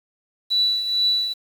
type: tone with tremolo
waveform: sine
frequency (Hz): 3951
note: B7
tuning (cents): 0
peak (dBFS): -15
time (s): 0.5-1.34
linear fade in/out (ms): 20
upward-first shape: triangle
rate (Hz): 2.2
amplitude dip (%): 65
effects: 7-bit